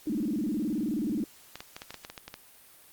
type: tone with vibrato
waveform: sine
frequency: 258 Hz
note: C4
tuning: 24 cents flat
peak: -27 dBFS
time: 0.07-1.24 s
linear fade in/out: 2 ms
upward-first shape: square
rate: 19 Hz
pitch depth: 300 cents each way
type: clicks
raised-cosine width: 0.2 ms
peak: -22 dBFS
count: 11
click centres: 1.556 / 1.605 / 1.765 / 1.819 / 1.906 / 1.943 / 2.049 / 2.1 / 2.178 / 2.28 / 2.341 s
effects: white hiss -55 dBFS RMS until 2.92 s + Opus 48 kbps